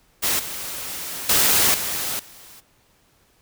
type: noise with level steps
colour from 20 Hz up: white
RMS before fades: -21 / -31 / -17 / -26 / -45 dBFS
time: 0.22-2.61 s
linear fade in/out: 20 ms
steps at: 0.39 / 1.29 / 1.74 / 2.19 s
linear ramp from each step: 5 ms
effects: pink hiss -60 dBFS RMS until 3.41 s